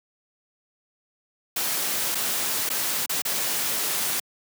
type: noise with dropouts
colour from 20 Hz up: white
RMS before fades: -26 dBFS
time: 1.56-4.2 s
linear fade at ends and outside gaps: 5 ms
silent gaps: 2.148-2.152 / 2.692-2.7 / 3.061-3.094 / 3.22-3.251 s
effects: high-pass 150 Hz 12 dB/octave